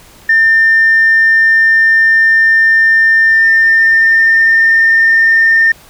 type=tone with pitch glide; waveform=sine; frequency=1800 to 1810.4 Hz; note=A6 to A6; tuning=+39 to +49 cents; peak=-4 dBFS; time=0.29-5.72 s; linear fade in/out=5 ms; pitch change=+10 cents; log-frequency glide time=3.22-4.79 s; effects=tanh soft clip ceiling -1 dBFS + pink hiss -40 dBFS RMS until 5.89 s